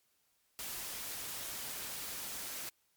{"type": "noise", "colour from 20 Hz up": "white", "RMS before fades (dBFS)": -42, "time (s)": [0.59, 2.69], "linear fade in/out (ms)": 0, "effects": ["white hiss -75 dBFS RMS until 2.96 s", "MP3 96 kbps"]}